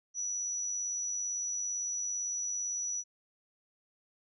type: tone with amplitude modulation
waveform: sine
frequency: 5890 Hz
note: F#8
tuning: 9 cents flat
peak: -31 dBFS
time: 0.14-3.04 s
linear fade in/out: 50 ms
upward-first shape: sine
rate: 97.8 Hz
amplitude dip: 30%
effects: none